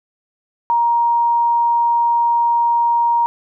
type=tone; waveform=sine; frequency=940 Hz; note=A#5; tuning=14 cents sharp; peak=-12 dBFS; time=0.7-3.26 s; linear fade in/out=0 ms; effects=none